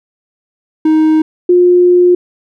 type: tone pair in turn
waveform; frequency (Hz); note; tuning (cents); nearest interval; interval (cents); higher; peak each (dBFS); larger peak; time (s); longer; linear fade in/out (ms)
triangle / sine; 313.3 / 356.3; D#4 / F4; +12 / +35; major second; 223; second; -4; neither; 0.85-1.22 / 1.49-2.15; second; 5
effects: none